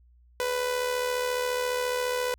sawtooth tone with amplitude modulation, 496.9 Hz, B4, 11 cents sharp, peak -20 dBFS, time 0.4-2.34 s, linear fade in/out 0 ms, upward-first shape sine, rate 74.5 Hz, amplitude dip 50%, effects added 60 Hz sine -55 dBFS peak until 2.38 s

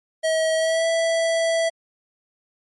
square tone with pitch glide, 640 to 659.1 Hz, D#5 to E5, +49 to 0 cents, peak -19 dBFS, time 0.23-1.7 s, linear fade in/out 20 ms, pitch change +51 cents, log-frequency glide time 0.55-0.87 s, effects MP3 48 kbps

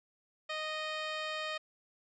10% pulse tone, 620 Hz, D#5, 6 cents flat, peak -27 dBFS, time 0.49-1.58 s, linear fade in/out 10 ms, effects resampled to 16000 Hz

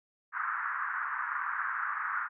pink band-pass noise, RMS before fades -34 dBFS, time 0.32-2.29 s, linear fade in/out 50 ms, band 1100 to 1700 Hz, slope 48 dB/octave, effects none

